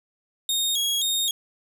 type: tone with vibrato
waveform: sawtooth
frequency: 3500 Hz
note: A7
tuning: 10 cents flat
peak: -19 dBFS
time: 0.49-1.31 s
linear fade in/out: 2 ms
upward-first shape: square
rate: 1.9 Hz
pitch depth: 96 cents each way
effects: none